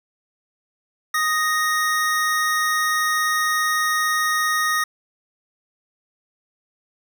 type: tone pair together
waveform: square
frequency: 1244.5 / 1864.7 Hz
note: D#6 / A#6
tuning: 0 / 0 cents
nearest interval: perfect fifth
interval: 700 cents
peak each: -22 dBFS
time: 1.14-4.84 s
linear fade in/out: 5 ms
effects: none